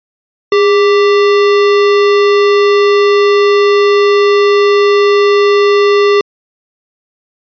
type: tone with sample-and-hold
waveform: sine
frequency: 408.2 Hz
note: G#4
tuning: 30 cents flat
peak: -5 dBFS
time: 0.52-6.21 s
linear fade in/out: 2 ms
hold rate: 1575 Hz
effects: resampled to 11025 Hz